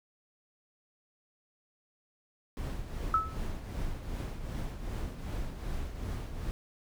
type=noise with tremolo; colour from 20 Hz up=brown; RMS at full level=-34 dBFS; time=2.57-6.51 s; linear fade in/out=0 ms; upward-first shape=triangle; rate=2.6 Hz; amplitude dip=60%
type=tone with exponential decay; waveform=sine; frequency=1301 Hz; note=E6; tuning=23 cents flat; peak=-20 dBFS; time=3.14-3.39 s; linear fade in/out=2 ms; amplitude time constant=53 ms
effects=none